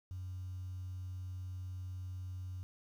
sine tone, 92 Hz, F#2, 9 cents flat, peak -39 dBFS, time 0.11-2.63 s, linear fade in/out 0 ms, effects tanh soft clip ceiling -37 dBFS + 11-bit

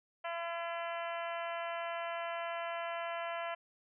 harmonic tone, 338.2 Hz, E4, 44 cents sharp, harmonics 2 / 3 / 4 / 5 / 6 / 7 / 8 / 9, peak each -39 / -43 / -45 / -47 / -49 / -50 / -51 / -52 dBFS, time 0.24-3.55 s, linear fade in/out 10 ms, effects none

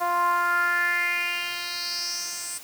10% pulse tone with band-pass filter sweep, 349.3 Hz, F4, in tune, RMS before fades -26 dBFS, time 0-2.59 s, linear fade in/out 20 ms, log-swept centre 830 to 8500 Hz, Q 4.3, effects white hiss -44 dBFS RMS until 2.63 s + high-pass 60 Hz 12 dB/octave

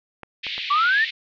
clicks, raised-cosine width 0.5 ms, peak -21 dBFS, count 3, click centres 0.233 / 0.467 / 0.58 s
white band-pass noise, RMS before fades -30 dBFS, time 0.43-1.11 s, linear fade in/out 10 ms, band 2000 to 4000 Hz, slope 48 dB/octave
sine exponential sweep, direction up, 1123 to 1874 Hz, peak -16 dBFS, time 0.7-1.05 s, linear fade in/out 10 ms
effects none

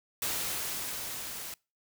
white noise with level ramp, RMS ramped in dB -32 to -41 dBFS, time 0.22-1.54 s, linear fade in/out 2 ms, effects noise-tail reverb RT60 0.3 s tail -25 dB re dry

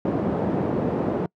pink band-pass noise, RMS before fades -24 dBFS, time 0.05-1.26 s, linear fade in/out 2 ms, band 160 to 520 Hz, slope 12 dB/octave, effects noise-tail reverb RT60 0.1 s tail -26 dB re dry + high-pass 80 Hz 12 dB/octave

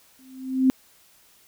sine tone with exponential growth, 261.2 Hz, C4, 3 cents flat, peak -12 dBFS, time 0.19-0.7 s, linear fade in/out 0 ms, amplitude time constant 110 ms, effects white hiss -57 dBFS RMS until 1.47 s

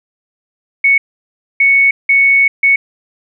sine tone bursts at uneven times, 2217 Hz, C#7, in tune, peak -6 dBFS, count 4, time 0.84-0.98 / 1.6-1.91 / 2.09-2.48 / 2.63-2.76 s, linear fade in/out 5 ms, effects none

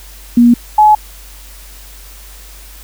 sine tone pair in turn, 238.7 / 850.6 Hz, A#3 / G#5, +41 / +41 cents, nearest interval octave + minor seventh, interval 2200 cents, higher second, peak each -3 dBFS, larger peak neither, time 0.37-0.54 / 0.78-0.95 s, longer neither, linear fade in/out 5 ms, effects added 48 Hz sine -34 dBFS peak until 2.83 s + white hiss -38 dBFS RMS until 2.83 s

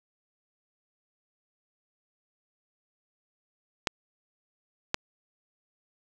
clicks, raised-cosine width 0.2 ms, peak -7 dBFS, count 2, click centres 3.872 / 4.944 s, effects none

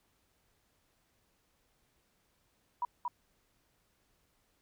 sine tone with echo, 970 Hz, B5, 31 cents flat, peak -30 dBFS, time 2.82-2.85 s, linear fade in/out 2 ms, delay 230 ms, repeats 1, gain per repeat -2 dB, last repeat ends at 3.08 s, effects pink hiss -74 dBFS RMS until 4.61 s

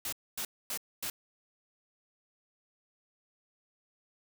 white noise bursts, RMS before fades -36 dBFS, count 4, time 0.05-1.1 s, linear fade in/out 2 ms, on 75 ms, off 250 ms, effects none

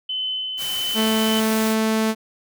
sine tone with tremolo, 3038 Hz, F#7, 45 cents sharp, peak -22 dBFS, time 0.09-1.4 s, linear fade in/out 5 ms, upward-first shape sine, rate 1.6 Hz, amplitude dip 35%
white noise, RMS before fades -31 dBFS, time 0.57-1.76 s, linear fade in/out 50 ms
sawtooth tone, 220 Hz, A3, in tune, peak -14 dBFS, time 0.94-2.15 s, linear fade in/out 50 ms
effects none

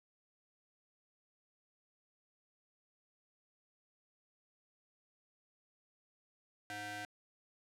sawtooth ring-modulated tone, 415.3 Hz, G#4, in tune, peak -35 dBFS, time 6.7-7.05 s, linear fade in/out 0 ms, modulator 1140 Hz, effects low-pass 12000 Hz 12 dB/octave

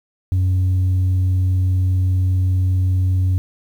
sine tone, 92.5 Hz, F#2, in tune, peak -11 dBFS, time 0.32-3.38 s, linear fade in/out 0 ms, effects tanh soft clip ceiling -13 dBFS + 8-bit

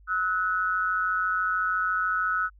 sine tone pair together, 1293.9 / 1480 Hz, E6 / F#6, -33 / 0 cents, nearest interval major second, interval 233 cents, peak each -26 dBFS, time 0.07-2.5 s, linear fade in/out 50 ms, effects added 50 Hz sine -51 dBFS peak until 2.59 s

